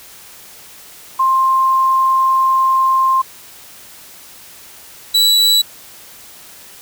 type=tone pair in turn; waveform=sine / 40% pulse; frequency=1055 / 3937 Hz; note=C6 / B7; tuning=+14 / -6 cents; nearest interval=octave + major seventh; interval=2280 cents; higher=second; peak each=-10 / -8 dBFS; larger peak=second; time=1.19-3.22 / 5.14-5.62 s; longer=first; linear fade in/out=10 ms; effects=white hiss -39 dBFS RMS until 6.81 s